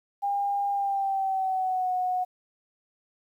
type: tone with pitch glide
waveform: sine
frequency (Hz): 804 to 733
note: G5 to F#5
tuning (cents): +44 to -16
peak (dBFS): -24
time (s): 0.22-2.25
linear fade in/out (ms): 20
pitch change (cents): -160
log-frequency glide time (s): 0.71-1.93
effects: 10-bit